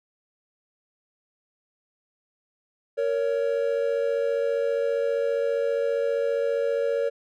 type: tone pair together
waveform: triangle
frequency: 464 / 559 Hz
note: A#4 / C#5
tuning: -8 / +14 cents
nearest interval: minor third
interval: 322 cents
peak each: -23 dBFS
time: 2.97-7.1 s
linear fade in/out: 20 ms
effects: none